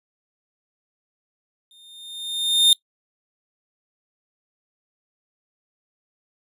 45% pulse tone with exponential growth, 3642 Hz, A#7, 41 cents flat, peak -10 dBFS, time 1.71-2.73 s, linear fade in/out 1 ms, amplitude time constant 220 ms, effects noise-tail reverb RT60 0.1 s tail -20 dB re dry + resampled to 32000 Hz

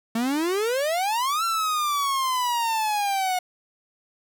45% pulse exponential two-way sweep, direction up then down, 221.5 to 1365 to 724 Hz, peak -22 dBFS, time 0.15-3.39 s, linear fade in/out 5 ms, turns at 1.44 s, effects none

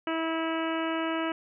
harmonic tone, 325 Hz, E4, 24 cents flat, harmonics 1 / 2 / 3 / 4 / 5 / 6 / 7 / 8 / 9, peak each -30 / -34 / -37 / -36 / -39 / -43 / -42 / -44 / -41 dBFS, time 0.07-1.32 s, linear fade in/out 2 ms, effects none

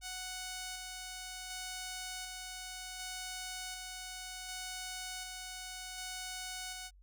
5% pulse tone with tremolo, 740 Hz, F#5, in tune, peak -29 dBFS, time 0.01-6.91 s, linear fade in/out 50 ms, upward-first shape square, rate 0.67 Hz, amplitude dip 25%, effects added 47 Hz sine -57 dBFS peak until 7.02 s

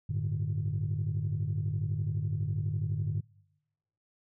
sine chord, G suspended second, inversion none, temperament equal with one note detuned, 98 / 110 / 148.88 Hz, G2 / A2 / D3, 0 / 0 / +24 cents, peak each -32 dBFS, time 0.09-3.21 s, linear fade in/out 10 ms, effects noise-tail reverb RT60 1.0 s tail -26 dB re dry + tanh soft clip ceiling -23 dBFS

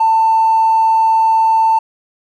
triangle tone, 892 Hz, A5, 23 cents sharp, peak -5 dBFS, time 0-1.79 s, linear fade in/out 10 ms, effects tanh soft clip ceiling -6 dBFS

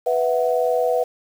sine chord, B suspended fourth, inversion none, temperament equal, 493.9 / 659.3 / 740 Hz, B4 / E5 / F#5, 0 / 0 / 0 cents, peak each -19 / -22 / -24 dBFS, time 0.06-1.04 s, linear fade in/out 10 ms, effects 7-bit

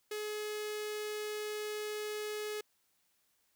sawtooth tone with notch filter, 423.1 Hz, G#4, 32 cents sharp, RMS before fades -39 dBFS, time 0.11-2.61 s, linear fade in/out 5 ms, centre 940 Hz, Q 1.2, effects white hiss -75 dBFS RMS until 3.55 s

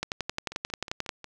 two click trains, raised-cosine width 0.2 ms, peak -23 / -12 dBFS, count 5 / 13, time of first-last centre 0.52-1.243 / 0.03-1.092 s, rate 5.53 / 11.3 Hz, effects none

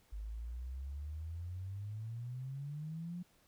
sine exponential sweep, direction up, 50.6 to 180 Hz, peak -40 dBFS, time 0.12-3.23 s, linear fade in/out 10 ms, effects pink hiss -70 dBFS RMS until 3.47 s

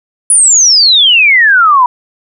sine exponential sweep, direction down, 10050 to 957 Hz, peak -3 dBFS, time 0.3-1.86 s, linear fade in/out 2 ms, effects none

